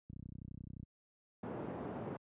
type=click train; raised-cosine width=5 ms; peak=-34 dBFS; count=24; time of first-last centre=0.1-0.83 s; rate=31.5 Hz
type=band-pass noise; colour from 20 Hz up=pink; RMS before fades=-43 dBFS; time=1.43-2.17 s; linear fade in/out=5 ms; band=140 to 740 Hz; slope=12 dB/octave
effects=high-pass 80 Hz 12 dB/octave + resampled to 8000 Hz

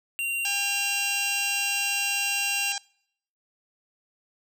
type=tone; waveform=square; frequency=2765 Hz; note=F7; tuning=18 cents flat; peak=-27 dBFS; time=0.19-2.72 s; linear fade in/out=0 ms
type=harmonic tone; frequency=802 Hz; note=G5; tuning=39 cents sharp; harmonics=1 / 2 / 3 / 4 / 5 / 6 / 7 / 8 / 9 / 10; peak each=-37 / -38 / -41 / -37 / -39 / -37 / -35 / -40 / -39 / -40 dBFS; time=0.45-2.78 s; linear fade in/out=2 ms
effects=noise-tail reverb RT60 0.7 s tail -26 dB re dry

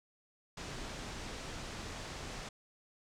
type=low-pass noise; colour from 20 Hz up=pink; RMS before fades=-44 dBFS; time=0.57-2.49 s; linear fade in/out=5 ms; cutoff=7500 Hz; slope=24 dB/octave; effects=none

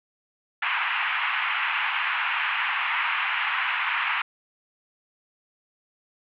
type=band-pass noise; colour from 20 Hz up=white; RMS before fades=-26 dBFS; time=0.62-4.22 s; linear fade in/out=5 ms; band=870 to 2800 Hz; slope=48 dB/octave; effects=none

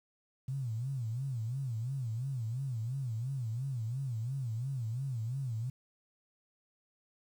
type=tone with vibrato; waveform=sine; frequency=123.47 Hz; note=B2; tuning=in tune; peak=-33 dBFS; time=0.48-5.7 s; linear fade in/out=5 ms; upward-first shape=sine; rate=2.9 Hz; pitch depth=200 cents each way; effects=10-bit

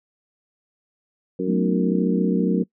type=harmonic tone; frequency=92.5 Hz; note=F#2; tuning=in tune; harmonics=2 / 3 / 4 / 5; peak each=-27 / -27 / -28 / -27 dBFS; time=1.39-2.63 s; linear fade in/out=5 ms
type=chord; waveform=sine; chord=B dominant seventh; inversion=second; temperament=equal; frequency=185 / 220 / 246.9 / 311.1 Hz; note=F#3 / A3 / B3 / D#4; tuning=0 / 0 / 0 / 0 cents; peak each=-23 / -25 / -27 / -28 dBFS; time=1.47-2.64 s; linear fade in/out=10 ms
effects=noise-tail reverb RT60 0.1 s tail -24 dB re dry

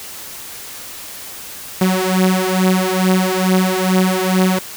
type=beating tone pair; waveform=sawtooth; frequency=185 / 187.3 Hz; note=F#3 / F#3; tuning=0 / +21 cents; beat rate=2.3 Hz; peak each=-12 dBFS; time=1.81-4.59 s; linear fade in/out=5 ms; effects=white hiss -32 dBFS RMS until 4.76 s

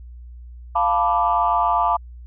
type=chord; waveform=sine; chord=B half-diminished seventh; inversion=second; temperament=equal; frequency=698.5 / 880 / 987.8 / 1174.7 Hz; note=F5 / A5 / B5 / D6; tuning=0 / 0 / 0 / 0 cents; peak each=-21 dBFS; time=0.75-1.97 s; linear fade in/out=10 ms; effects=tanh soft clip ceiling -6 dBFS + added 60 Hz sine -36 dBFS peak until 2.26 s

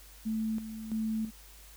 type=tone with tremolo; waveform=sine; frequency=220 Hz; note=A3; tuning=in tune; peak=-29 dBFS; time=0.25-1.31 s; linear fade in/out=20 ms; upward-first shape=square; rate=1.5 Hz; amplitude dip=65%; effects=added 50 Hz sine -53 dBFS peak until 1.76 s + white hiss -55 dBFS RMS until 1.76 s

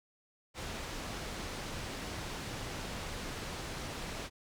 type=low-pass noise; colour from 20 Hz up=pink; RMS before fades=-41 dBFS; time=0.54-4.3 s; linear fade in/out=50 ms; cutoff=7000 Hz; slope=12 dB/octave; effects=none

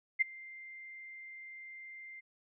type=tone with ADSR envelope; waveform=sine; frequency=2093 Hz; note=C7; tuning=in tune; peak=-22 dBFS; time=0.19-2.21 s; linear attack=24 ms; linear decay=14 ms; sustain=-24 dB; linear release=20 ms; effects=none

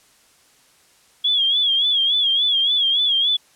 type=tone with vibrato; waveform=sine; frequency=3329 Hz; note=G#7; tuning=3 cents sharp; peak=-15 dBFS; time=1.24-3.37 s; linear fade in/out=10 ms; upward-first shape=sine; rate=3.5 Hz; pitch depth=87 cents each way; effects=white hiss -55 dBFS RMS until 3.55 s + low-pass 10000 Hz 12 dB/octave

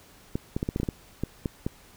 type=clicks; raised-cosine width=3 ms; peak=-14 dBFS; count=11; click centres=0.355 / 0.565 / 0.629 / 0.689 / 0.761 / 0.8 / 0.832 / 0.888 / 1.236 / 1.458 / 1.665 s; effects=pink hiss -54 dBFS RMS until 1.96 s

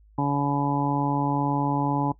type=harmonic tone; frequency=142 Hz; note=C#3; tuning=42 cents sharp; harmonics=1 / 2 / 3 / 4 / 5 / 6 / 7; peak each=-26 / -25 / -37 / -36 / -37 / -28 / -32 dBFS; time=0.18-2.12 s; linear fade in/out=5 ms; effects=noise-tail reverb RT60 0.1 s tail -18 dB re dry + added 52 Hz sine -52 dBFS peak until 2.19 s

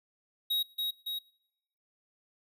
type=tone with echo; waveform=square; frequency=3800 Hz; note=A#7; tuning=33 cents sharp; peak=-28 dBFS; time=0.5-0.63 s; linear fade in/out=10 ms; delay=280 ms; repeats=2; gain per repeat=-3 dB; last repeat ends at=1.19 s; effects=noise-tail reverb RT60 0.8 s tail -24 dB re dry

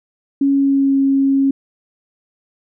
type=tone with pitch glide; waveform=sine; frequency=277.2 to 272.9 Hz; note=C#4 to C#4; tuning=0 to -27 cents; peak=-11 dBFS; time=0.41-1.51 s; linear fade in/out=5 ms; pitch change=-27 cents; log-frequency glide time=0.51-0.98 s; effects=none

